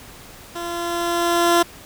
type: tone with level ramp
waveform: 15% pulse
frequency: 343.3 Hz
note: F4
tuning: 30 cents flat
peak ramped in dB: -21 to -6 dBFS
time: 0.55-1.63 s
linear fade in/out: 10 ms
effects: pink hiss -42 dBFS RMS until 1.85 s